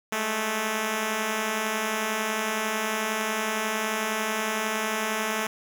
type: beating tone pair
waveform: 5% pulse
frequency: 207.7 / 218.7 Hz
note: G#3 / A3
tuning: 0 / -10 cents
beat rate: 11 Hz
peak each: -23 / -15 dBFS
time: 0.12-5.47 s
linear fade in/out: 5 ms
effects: none